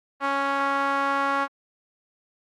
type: tone with band-pass filter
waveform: sawtooth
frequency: 277.2 Hz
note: C#4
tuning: in tune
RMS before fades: -24 dBFS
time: 0.2-1.48 s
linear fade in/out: 50 ms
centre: 1200 Hz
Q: 2.4
effects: Opus 24 kbps